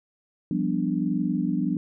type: chord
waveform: sine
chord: G dominant seventh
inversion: third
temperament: equal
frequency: 174.61 / 196 / 246.9 / 293.7 Hz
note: F3 / G3 / B3 / D4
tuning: 0 / 0 / 0 / 0 cents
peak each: -28 dBFS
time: 0.51-1.77 s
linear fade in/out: 2 ms
effects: none